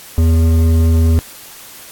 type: tone with hard clipping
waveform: sine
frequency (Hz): 81.6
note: E2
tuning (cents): -17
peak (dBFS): -10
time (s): 0.18-1.19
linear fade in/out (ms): 0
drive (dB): 10
effects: white hiss -36 dBFS RMS until 1.91 s + AAC 64 kbps